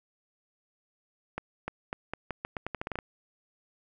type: accelerating click train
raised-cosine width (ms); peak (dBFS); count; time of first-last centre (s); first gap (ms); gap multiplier
0.5; -18; 14; 1.38-2.988; 300; 0.83
effects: none